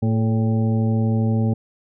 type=harmonic tone with a mistuned harmonic; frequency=112.5 Hz; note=A2; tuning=39 cents sharp; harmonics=1 / 2 / 3 / 4 / 5 / 7; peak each=-18 / -21 / -34 / -31 / -34 / -36 dBFS; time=0.02-1.54 s; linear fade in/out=10 ms; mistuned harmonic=4; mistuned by=-59 cents; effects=none